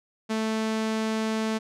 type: tone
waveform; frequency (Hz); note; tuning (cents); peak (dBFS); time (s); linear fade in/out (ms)
sawtooth; 220; A3; 0; -21; 0.29-1.59; 20
effects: low-pass 8000 Hz 12 dB/octave